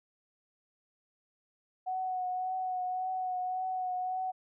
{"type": "tone with vibrato", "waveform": "sine", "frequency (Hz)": 740, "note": "F#5", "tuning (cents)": 0, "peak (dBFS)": -31, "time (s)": [1.86, 4.32], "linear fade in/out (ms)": 20, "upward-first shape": "triangle", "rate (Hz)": 1.8, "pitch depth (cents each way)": 25, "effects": []}